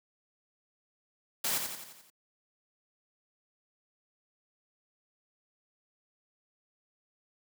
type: noise with echo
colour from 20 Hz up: white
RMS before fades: -31 dBFS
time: 1.44-1.58 s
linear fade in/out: 5 ms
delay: 87 ms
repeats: 6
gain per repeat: -5 dB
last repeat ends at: 2.102 s
effects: high-pass 150 Hz 12 dB/octave